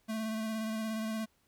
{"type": "tone with vibrato", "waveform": "square", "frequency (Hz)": 220, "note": "A3", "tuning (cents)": 0, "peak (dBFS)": -34, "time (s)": [0.08, 1.26], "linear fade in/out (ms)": 20, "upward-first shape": "square", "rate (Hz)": 17, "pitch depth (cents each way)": 17, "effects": ["pink hiss -72 dBFS RMS until 1.47 s"]}